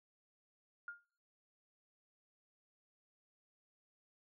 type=tone with exponential decay; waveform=sine; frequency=1414 Hz; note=F6; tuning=21 cents sharp; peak=-40 dBFS; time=0.88-1.05 s; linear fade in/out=2 ms; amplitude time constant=36 ms; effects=noise-tail reverb RT60 0.5 s tail -26 dB re dry